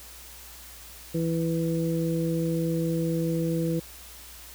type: harmonic tone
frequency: 164.81 Hz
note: E3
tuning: in tune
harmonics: 1 / 2 / 3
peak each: -26 / -29 / -31 dBFS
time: 1.14-3.8 s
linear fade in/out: 10 ms
effects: added 60 Hz sine -50 dBFS peak until 4.54 s + white hiss -46 dBFS RMS until 4.54 s